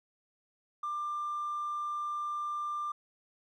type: tone with hard clipping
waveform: sine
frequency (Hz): 1190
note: D6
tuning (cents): +22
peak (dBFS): -33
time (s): 0.83-2.92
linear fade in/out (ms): 5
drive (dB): 1
effects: none